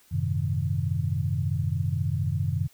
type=chord; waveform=sine; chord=F# diminished seventh; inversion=none; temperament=equal with one note detuned; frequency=92.5 / 107.24 / 130.81 / 155.56 Hz; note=F#2 / A2 / C3 / Eb3; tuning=0 / -44 / 0 / 0 cents; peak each=-28 / -31 / -29 / -30 dBFS; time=0.11-2.68 s; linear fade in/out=20 ms; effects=white hiss -59 dBFS RMS until 2.73 s